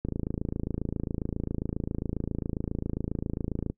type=click train; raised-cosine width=3 ms; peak=-17 dBFS; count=101; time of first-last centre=0.05-3.7 s; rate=27.4 Hz; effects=noise-tail reverb RT60 0.1 s tail -23 dB re dry